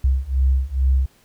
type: beating tone pair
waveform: sine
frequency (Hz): 64.8 / 67.1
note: C2 / C2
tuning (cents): -16 / +44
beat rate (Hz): 2.3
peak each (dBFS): -19 / -18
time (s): 0.04-1.06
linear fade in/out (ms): 5
effects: pink hiss -56 dBFS RMS until 1.24 s